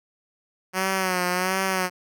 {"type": "tone with vibrato", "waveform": "5% pulse", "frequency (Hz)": 185.1, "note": "F#3", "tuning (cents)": 1, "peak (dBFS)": -11, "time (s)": [0.73, 1.9], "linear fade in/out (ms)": 50, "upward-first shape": "sine", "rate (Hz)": 1.4, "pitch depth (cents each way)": 60, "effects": []}